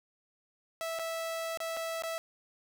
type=tone with dropouts; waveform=sawtooth; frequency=656 Hz; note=E5; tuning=9 cents flat; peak=-30 dBFS; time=0.81-2.18 s; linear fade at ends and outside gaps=0 ms; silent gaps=0.989-0.994 / 1.573-1.603 / 1.767-1.771 / 2.022-2.036 s; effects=none